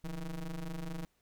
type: ring-modulated tone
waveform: square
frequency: 79.5 Hz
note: D#2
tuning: 38 cents sharp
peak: -35 dBFS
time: 0.04-1.05 s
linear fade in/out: 0 ms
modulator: 91.8 Hz
effects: pink hiss -75 dBFS RMS until 1.21 s